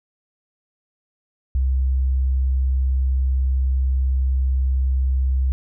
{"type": "tone", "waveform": "sine", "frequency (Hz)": 65.41, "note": "C2", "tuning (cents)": 0, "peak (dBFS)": -16, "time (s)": [1.55, 5.52], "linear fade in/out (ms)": 0, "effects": []}